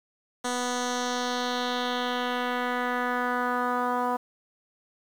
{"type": "tone with low-pass filter sweep", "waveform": "10% pulse", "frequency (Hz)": 246.8, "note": "B3", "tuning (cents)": -1, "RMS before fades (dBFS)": -28, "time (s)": [0.44, 4.17], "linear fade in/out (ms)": 10, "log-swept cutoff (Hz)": [8100, 1000], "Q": 2, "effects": ["8-bit"]}